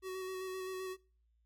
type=tone with vibrato; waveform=square; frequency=374.9 Hz; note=F#4; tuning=23 cents sharp; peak=-40 dBFS; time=0.02-0.97 s; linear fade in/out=50 ms; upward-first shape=square; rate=7.7 Hz; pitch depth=14 cents each way; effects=noise-tail reverb RT60 0.4 s tail -24 dB re dry + added 57 Hz sine -70 dBFS peak until 1.45 s